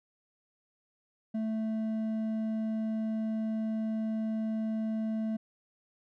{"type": "tone with hard clipping", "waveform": "sine", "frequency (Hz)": 220, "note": "A3", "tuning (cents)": 0, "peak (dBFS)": -31, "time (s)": [1.34, 5.37], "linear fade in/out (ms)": 10, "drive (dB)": 5, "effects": []}